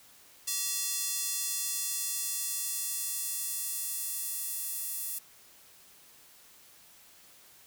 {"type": "tone with high-pass filter sweep", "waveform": "square", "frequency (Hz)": 384, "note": "G4", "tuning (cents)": -36, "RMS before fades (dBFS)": -34, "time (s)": [0.47, 5.19], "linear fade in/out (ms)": 10, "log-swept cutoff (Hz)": [6100, 11000], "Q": 0.99, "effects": ["white hiss -57 dBFS RMS until 7.66 s"]}